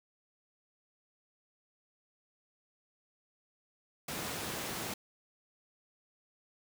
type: high-pass noise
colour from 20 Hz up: pink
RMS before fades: -39 dBFS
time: 4.08-4.94 s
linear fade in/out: 5 ms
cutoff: 130 Hz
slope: 12 dB/octave
effects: none